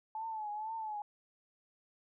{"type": "tone with vibrato", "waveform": "sine", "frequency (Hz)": 865, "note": "A5", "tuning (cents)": -30, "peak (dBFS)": -37, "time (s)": [0.15, 1.02], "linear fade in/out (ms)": 2, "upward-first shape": "triangle", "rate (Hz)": 2.1, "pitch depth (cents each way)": 81, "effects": []}